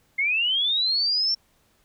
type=linear sweep; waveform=sine; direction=up; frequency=2100 to 5480 Hz; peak=-20 dBFS; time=0.18-1.35 s; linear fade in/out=10 ms; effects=pink hiss -64 dBFS RMS until 1.84 s